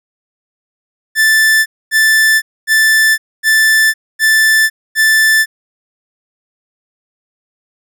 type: tone bursts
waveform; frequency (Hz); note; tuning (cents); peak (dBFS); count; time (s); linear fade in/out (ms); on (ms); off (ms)
45% pulse; 1760; A6; 0; -7; 6; 1.15-5.46; 50; 510; 250
effects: none